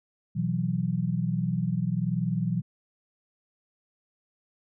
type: chord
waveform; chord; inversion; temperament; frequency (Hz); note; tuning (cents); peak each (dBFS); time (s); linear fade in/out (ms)
sine; B suspended fourth; none; equal; 123.47 / 164.81 / 185; B2 / E3 / F#3; 0 / 0 / 0; -30 / -28 / -29; 0.35-2.62; 20
effects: none